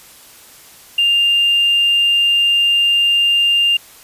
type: tone with hard clipping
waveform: sine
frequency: 2800 Hz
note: F7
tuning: 4 cents sharp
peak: -11 dBFS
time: 0.98-3.77 s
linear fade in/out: 5 ms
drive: 1 dB
effects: white hiss -42 dBFS RMS until 4.03 s + resampled to 32000 Hz